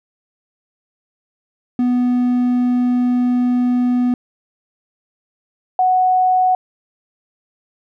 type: tone pair in turn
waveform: triangle / sine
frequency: 246.9 / 739.9 Hz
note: B3 / F#5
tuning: 0 / 0 cents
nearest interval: octave + perfect fifth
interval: 1900 cents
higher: second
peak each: -11 dBFS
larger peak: neither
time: 1.79-4.14 / 5.79-6.55 s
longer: first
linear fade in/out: 2 ms
effects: none

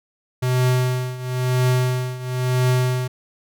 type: tone with tremolo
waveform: square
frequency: 126.7 Hz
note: B2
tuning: 45 cents sharp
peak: -15 dBFS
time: 0.42-3.08 s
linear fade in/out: 10 ms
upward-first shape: triangle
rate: 0.99 Hz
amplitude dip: 85%
effects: none

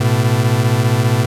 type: beating tone pair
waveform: 40% pulse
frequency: 110 / 125 Hz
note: A2 / B2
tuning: 0 / +21 cents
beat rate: 15 Hz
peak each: -14 dBFS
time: 0-1.26 s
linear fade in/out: 10 ms
effects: resampled to 32000 Hz

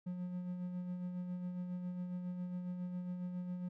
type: tone with tremolo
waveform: triangle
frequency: 179.5 Hz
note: F3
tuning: 48 cents sharp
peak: -35 dBFS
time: 0.06-3.69 s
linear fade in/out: 10 ms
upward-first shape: sine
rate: 7.3 Hz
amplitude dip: 40%
effects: none

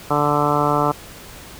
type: harmonic tone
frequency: 146.83 Hz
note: D3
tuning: in tune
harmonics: 1 / 2 / 3 / 4 / 5 / 6 / 7 / 8 / 9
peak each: -24 / -24 / -24 / -24 / -24 / -24 / -24 / -24 / -24 dBFS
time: 0.1-0.92 s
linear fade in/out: 10 ms
effects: pink hiss -39 dBFS RMS until 1.59 s

